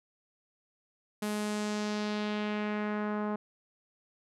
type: tone with low-pass filter sweep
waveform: sawtooth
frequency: 210 Hz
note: G#3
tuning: 19 cents sharp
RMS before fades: -33 dBFS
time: 1.22-3.36 s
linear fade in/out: 5 ms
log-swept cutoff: 12000 to 1100 Hz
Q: 1.5
effects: none